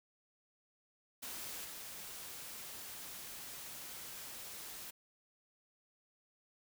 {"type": "noise with level steps", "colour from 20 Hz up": "white", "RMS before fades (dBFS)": [-45, -48], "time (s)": [1.22, 4.91], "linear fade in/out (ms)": 10, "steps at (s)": 1.64, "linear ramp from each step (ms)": 10, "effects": []}